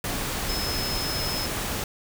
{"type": "tone in noise", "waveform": "sine", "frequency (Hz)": 5180, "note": "E8", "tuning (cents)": -31, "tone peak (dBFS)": -30, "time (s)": [0.49, 1.46], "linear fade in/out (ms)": 2, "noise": "pink", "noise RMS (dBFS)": -29, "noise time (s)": [0.04, 1.84], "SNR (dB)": -4, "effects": []}